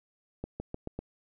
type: accelerating click train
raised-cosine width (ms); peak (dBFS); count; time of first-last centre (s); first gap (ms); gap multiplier
2; -22; 5; 0.44-0.99; 160; 0.9
effects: none